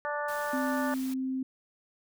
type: harmonic tone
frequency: 293.7 Hz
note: D4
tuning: in tune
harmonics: 2 / 3 / 4 / 5 / 6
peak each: -34 / -36 / -37 / -38 / -39 dBFS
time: 0.05-0.94 s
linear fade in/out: 0 ms
type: noise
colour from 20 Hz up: white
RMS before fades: -46 dBFS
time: 0.28-1.14 s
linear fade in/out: 5 ms
type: tone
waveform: sine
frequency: 261.6 Hz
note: C4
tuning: in tune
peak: -29 dBFS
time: 0.53-1.43 s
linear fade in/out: 5 ms
effects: none